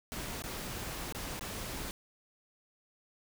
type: noise with dropouts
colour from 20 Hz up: pink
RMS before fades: -40 dBFS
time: 0.12-1.91 s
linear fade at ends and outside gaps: 0 ms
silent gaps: 0.421-0.439 / 1.124-1.148 / 1.394-1.41 s
effects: none

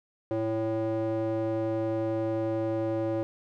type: tone with band-pass filter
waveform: square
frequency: 111.1 Hz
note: A2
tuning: 17 cents sharp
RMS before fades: -29 dBFS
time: 0.31-3.23 s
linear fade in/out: 0 ms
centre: 450 Hz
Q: 5.7
effects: none

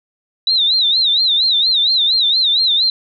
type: tone with vibrato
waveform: sine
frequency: 3858 Hz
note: B7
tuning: 41 cents flat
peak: -11 dBFS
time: 0.47-2.9 s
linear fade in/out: 2 ms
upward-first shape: sine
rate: 4.3 Hz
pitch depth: 150 cents each way
effects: none

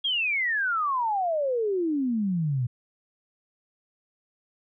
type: exponential sweep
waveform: sine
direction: down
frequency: 3322 to 117.7 Hz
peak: -23 dBFS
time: 0.04-2.67 s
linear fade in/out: 10 ms
effects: none

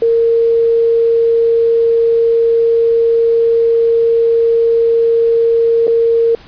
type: tone with dropouts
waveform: sine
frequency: 460.8 Hz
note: A#4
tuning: 20 cents flat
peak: -8 dBFS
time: 0.02-6.35 s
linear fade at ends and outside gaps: 2 ms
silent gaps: 5.87-5.878 s
effects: pink hiss -40 dBFS RMS until 6.47 s + resampled to 11025 Hz

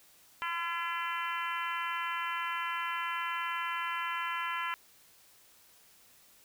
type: harmonic tone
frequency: 339.4 Hz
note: F4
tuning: 49 cents flat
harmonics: 3 / 4 / 5 / 6 / 7 / 8 / 9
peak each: -36 / -38 / -40 / -42 / -43 / -44 / -45 dBFS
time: 0.42-4.74 s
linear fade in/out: 0 ms
effects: white hiss -61 dBFS RMS until 6.44 s

